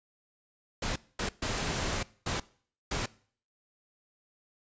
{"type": "noise bursts at uneven times", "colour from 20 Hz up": "pink", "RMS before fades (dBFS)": -32, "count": 5, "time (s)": [[0.82, 0.96], [1.19, 1.29], [1.42, 2.03], [2.26, 2.4], [2.91, 3.06]], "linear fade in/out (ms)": 5, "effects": ["noise-tail reverb RT60 0.5 s tail -21 dB re dry", "resampled to 16000 Hz"]}